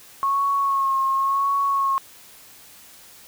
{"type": "tone with vibrato", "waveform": "sine", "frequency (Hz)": 1094, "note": "C#6", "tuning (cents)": -23, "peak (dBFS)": -18, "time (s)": [0.23, 1.98], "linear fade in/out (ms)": 0, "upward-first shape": "sine", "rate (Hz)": 0.93, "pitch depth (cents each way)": 31, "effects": ["white hiss -47 dBFS RMS until 3.27 s"]}